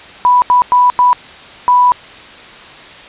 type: tone bursts at uneven times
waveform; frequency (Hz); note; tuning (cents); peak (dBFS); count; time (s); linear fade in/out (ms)
sine; 987.8; B5; 0; -5; 5; 0.25-0.42 / 0.5-0.62 / 0.72-0.9 / 0.99-1.13 / 1.68-1.92; 0
effects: white hiss -34 dBFS RMS until 3.08 s + resampled to 8000 Hz